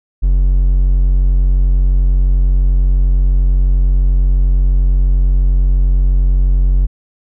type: tone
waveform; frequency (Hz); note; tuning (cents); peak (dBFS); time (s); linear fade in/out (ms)
triangle; 45.72; F#1; -20; -6; 0.22-6.87; 20
effects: none